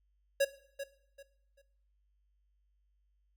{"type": "tone with echo", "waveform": "square", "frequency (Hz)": 554, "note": "C#5", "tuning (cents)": -1, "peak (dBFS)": -25, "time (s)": [0.4, 0.45], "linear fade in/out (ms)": 10, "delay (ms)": 390, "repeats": 3, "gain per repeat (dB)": -12, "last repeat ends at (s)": 1.62, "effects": ["noise-tail reverb RT60 0.7 s tail -17 dB re dry", "added 50 Hz sine -70 dBFS peak until 3.36 s"]}